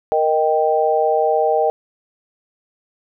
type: chord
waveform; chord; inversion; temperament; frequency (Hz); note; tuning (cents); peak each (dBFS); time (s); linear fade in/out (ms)
sine; Eb major; second; equal; 466.2 / 622.3 / 784; Bb4 / Eb5 / G5; 0 / 0 / 0; -18; 0.12-1.7; 0
effects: none